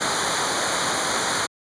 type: noise with comb filter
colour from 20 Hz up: pink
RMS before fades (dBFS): -23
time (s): 0-1.47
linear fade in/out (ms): 20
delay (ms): 0.37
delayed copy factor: -0.85
effects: high-pass 100 Hz 12 dB/octave + resampled to 22050 Hz